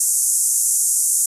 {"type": "band-pass noise", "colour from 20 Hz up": "white", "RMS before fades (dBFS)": -18, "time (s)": [0, 1.26], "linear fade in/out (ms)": 5, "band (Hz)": [6500, 11000], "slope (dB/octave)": 48, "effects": ["resampled to 32000 Hz"]}